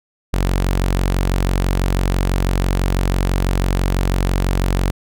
sawtooth tone, 46.05 Hz, F#1, 7 cents flat, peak -11 dBFS, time 0.33-4.91 s, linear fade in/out 10 ms, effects none

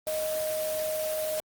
sine tone in noise, 622.3 Hz, D#5, in tune, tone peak -28 dBFS, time 0.07-1.4 s, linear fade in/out 0 ms, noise white, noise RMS -36 dBFS, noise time 0.07-1.4 s, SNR +5 dB, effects Opus 24 kbps

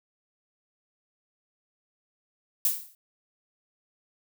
violet noise with exponential decay, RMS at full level -21 dBFS, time 2.65-2.95 s, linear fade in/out 2 ms, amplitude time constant 65 ms, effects none

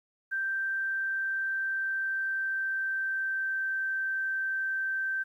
sine tone with pitch glide, 1568 to 1557.2 Hz, G6 to G6, 0 to -12 cents, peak -28 dBFS, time 0.31-5.24 s, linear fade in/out 20 ms, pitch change -12 cents, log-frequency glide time 0.79-3.7 s, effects 11-bit

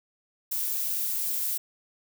violet noise, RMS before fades -29 dBFS, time 0.51-1.58 s, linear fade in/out 10 ms, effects none

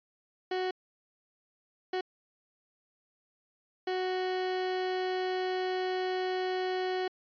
30% pulse tone bursts at uneven times, 370 Hz, F#4, in tune, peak -27 dBFS, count 3, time 0.51-0.71 / 1.93-2.01 / 3.87-7.08 s, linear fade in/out 5 ms, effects resampled to 11025 Hz

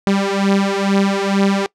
sawtooth beating tone pair, 196 / 198.2 Hz, G3 / G3, 0 / +19 cents, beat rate 2.2 Hz, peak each -13 dBFS, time 0.07-1.66 s, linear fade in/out 0 ms, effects noise-tail reverb RT60 0.1 s tail -22 dB re dry + low-pass 6000 Hz 12 dB/octave

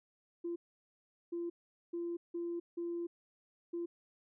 sine tone bursts at uneven times, 342.7 Hz, F4, 33 cents flat, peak -35 dBFS, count 6, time 0.44-0.56 / 1.32-1.5 / 1.93-2.17 / 2.34-2.6 / 2.77-3.07 / 3.73-3.86 s, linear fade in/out 10 ms, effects tanh soft clip ceiling -31 dBFS

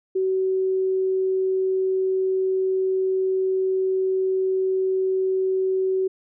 sine tone, 378 Hz, F#4, 37 cents sharp, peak -19 dBFS, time 0.15-6.08 s, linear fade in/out 10 ms, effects none

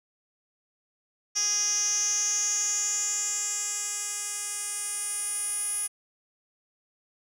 10% pulse tone with band-pass filter sweep, 412 Hz, G#4, 14 cents flat, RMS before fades -29 dBFS, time 1.35-5.88 s, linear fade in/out 20 ms, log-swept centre 5700 to 10000 Hz, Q 8, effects none

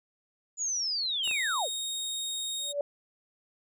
sine linear sweep, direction down, 7000 to 375.2 Hz, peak -28 dBFS, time 0.57-1.69 s, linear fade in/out 50 ms
25% pulse tone, 3729 Hz, A#7, in tune, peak -28 dBFS, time 1.23-2.73 s, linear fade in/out 20 ms
clicks, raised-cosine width 0.5 ms, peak -29 dBFS, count 2, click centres 1.276 / 1.312 s
sine tone with exponential growth, 575 Hz, D5, 37 cents flat, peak -23 dBFS, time 2.59-2.81 s, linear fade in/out 2 ms, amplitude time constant 47 ms
effects none

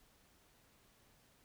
silence, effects pink hiss -69 dBFS RMS until 1.44 s

